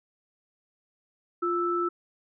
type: tone pair together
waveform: sine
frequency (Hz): 349.2 / 1318.5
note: F4 / E6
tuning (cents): 0 / 0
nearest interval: octave + major seventh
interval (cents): 2300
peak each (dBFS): -27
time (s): 1.42-1.89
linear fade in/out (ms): 10
effects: none